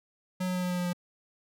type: tone with pitch steps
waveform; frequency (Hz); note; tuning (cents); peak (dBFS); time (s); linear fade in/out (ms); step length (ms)
square; 183.7 / 182.54 / 181.38 / 180.23 / 179.09 / 177.96 / 176.83; F#3 / F#3 / F#3 / F#3 / F3 / F3 / F3; -12 / -23 / -34 / -45 / +44 / +33 / +22; -29; 0.4-0.932; 10; 76
effects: none